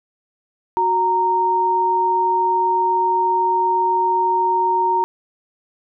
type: tone pair together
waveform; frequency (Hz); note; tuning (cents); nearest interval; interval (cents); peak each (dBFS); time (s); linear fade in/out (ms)
sine; 368.9 / 927; F#4 / A#5; -5 / -10; octave + major third; 1595; -23 / -15; 0.77-5.04; 0
effects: none